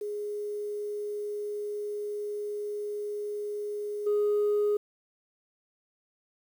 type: tone with level steps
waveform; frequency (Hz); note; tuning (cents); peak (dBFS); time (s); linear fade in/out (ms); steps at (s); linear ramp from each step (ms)
sine; 415.3; G#4; 0; -31 / -21; 0.01-4.77; 5; 4.06; 10
effects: tanh soft clip ceiling -21 dBFS + 9-bit